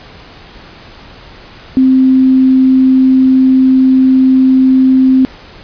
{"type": "tone", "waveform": "sine", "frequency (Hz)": 261.1, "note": "C4", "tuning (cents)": -3, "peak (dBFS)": -4, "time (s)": [1.77, 5.25], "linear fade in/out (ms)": 0, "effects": ["pink hiss -35 dBFS RMS until 5.63 s", "resampled to 11025 Hz"]}